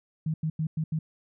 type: tone bursts at uneven times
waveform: sine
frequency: 157.6 Hz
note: D#3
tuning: 23 cents sharp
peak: -25 dBFS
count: 5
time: 0.26-0.34 / 0.43-0.5 / 0.59-0.67 / 0.77-0.84 / 0.92-0.99 s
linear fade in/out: 5 ms
effects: none